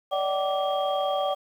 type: tone cluster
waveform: sine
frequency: 577 / 617 / 762 / 1166 / 3245 Hz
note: D5 / D#5 / G5 / D6 / G#7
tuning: -31 / -15 / -49 / -13 / -41 cents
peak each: -26 / -34 / -27 / -32 / -35 dBFS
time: 0.11-1.35 s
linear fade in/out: 20 ms
effects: tanh soft clip ceiling -14 dBFS + 9-bit